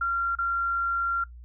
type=tone with dropouts; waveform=sine; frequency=1378 Hz; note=F6; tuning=24 cents flat; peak=-23 dBFS; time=0.01-1.24 s; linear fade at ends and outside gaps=5 ms; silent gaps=0.353-0.386 s; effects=noise-tail reverb RT60 0.1 s tail -20 dB re dry + added 60 Hz sine -42 dBFS peak until 1.44 s

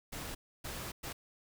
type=noise bursts at uneven times; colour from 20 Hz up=pink; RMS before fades=-42 dBFS; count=3; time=0.12-0.35 / 0.64-0.92 / 1.03-1.13 s; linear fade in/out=10 ms; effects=none

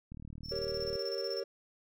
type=click train; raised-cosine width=5 ms; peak=-34 dBFS; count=33; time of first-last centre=0.12-0.956 s; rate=38.3 Hz
type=tone with tremolo; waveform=triangle; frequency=5400 Hz; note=E8; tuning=41 cents sharp; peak=-36 dBFS; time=0.43-1.44 s; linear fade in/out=50 ms; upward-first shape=square; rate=16 Hz; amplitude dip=65%
type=chord; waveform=triangle; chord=G diminished; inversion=none; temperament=equal; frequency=392 / 466.2 / 554.4 Hz; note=G4 / Bb4 / Db5; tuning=0 / 0 / 0 cents; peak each=-37 dBFS; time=0.51-1.44 s; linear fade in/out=10 ms
effects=none

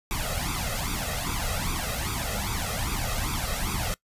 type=noise with flanger; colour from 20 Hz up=pink; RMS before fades=-29 dBFS; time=0.11-3.94 s; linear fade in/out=0 ms; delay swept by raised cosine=0.83 to 1.58 ms; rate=2.5 Hz; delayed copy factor=+0.9; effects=noise-tail reverb RT60 0.1 s tail -21 dB re dry + resampled to 32000 Hz

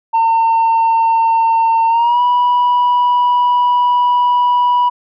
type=tone with pitch glide; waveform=sine; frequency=908 to 978.8 Hz; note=A#5 to B5; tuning=-46 to -16 cents; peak=-7 dBFS; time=0.13-4.9 s; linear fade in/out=20 ms; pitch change=+130 cents; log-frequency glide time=1.88-2.21 s; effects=tanh soft clip ceiling -8 dBFS

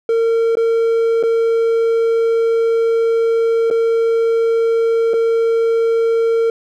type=tone with dropouts; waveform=triangle; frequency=457.1 Hz; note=A#4; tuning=34 cents flat; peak=-10 dBFS; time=0.09-6.5 s; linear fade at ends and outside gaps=2 ms; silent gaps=0.554-0.57 / 1.228-1.235 / 3.702-3.71 / 5.135-5.139 s; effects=none

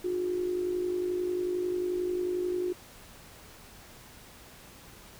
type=tone with amplitude modulation; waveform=sine; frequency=360 Hz; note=F#4; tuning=47 cents flat; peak=-25 dBFS; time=0.04-2.73 s; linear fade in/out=10 ms; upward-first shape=sine; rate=51.2 Hz; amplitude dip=55%; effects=pink hiss -51 dBFS RMS until 5.19 s

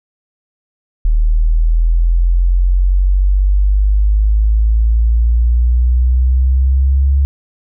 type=exponential sweep; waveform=sine; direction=up; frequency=38.46 to 69.3 Hz; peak=-8 dBFS; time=1.05-7.25 s; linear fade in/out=0 ms; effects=none

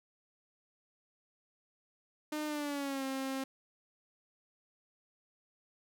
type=tone with pitch glide; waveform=sawtooth; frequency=303.4 to 267.2 Hz; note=D#4 to C4; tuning=-44 to +36 cents; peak=-31 dBFS; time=2.32-3.44 s; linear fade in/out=5 ms; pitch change=-220 cents; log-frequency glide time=2.46-3.04 s; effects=none

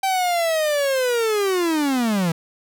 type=linear sweep; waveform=45% pulse; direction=down; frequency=779 to 158.9 Hz; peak=-18 dBFS; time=0.03-2.32 s; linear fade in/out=5 ms; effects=none

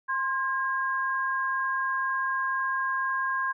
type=tone pair together; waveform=sine; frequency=1053 / 1622.9 Hz; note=C6 / G#6; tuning=+11 / -40 cents; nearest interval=perfect fifth; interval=749 cents; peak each=-28 dBFS; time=0.08-3.53 s; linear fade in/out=20 ms; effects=none

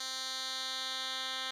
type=tone with band-pass filter sweep; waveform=10% pulse; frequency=261.6 Hz; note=C4; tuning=in tune; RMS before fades=-38 dBFS; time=0-1.51 s; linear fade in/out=5 ms; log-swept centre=4800 to 3200 Hz; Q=2.2; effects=none

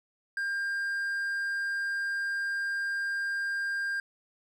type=tone; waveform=triangle; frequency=1600 Hz; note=G6; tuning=35 cents sharp; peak=-27 dBFS; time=0.37-4 s; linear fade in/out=2 ms; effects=none

